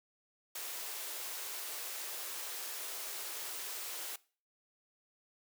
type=high-pass noise; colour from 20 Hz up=white; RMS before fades=-42 dBFS; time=0.55-4.16 s; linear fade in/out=5 ms; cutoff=340 Hz; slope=48 dB/octave; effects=noise-tail reverb RT60 0.4 s tail -21 dB re dry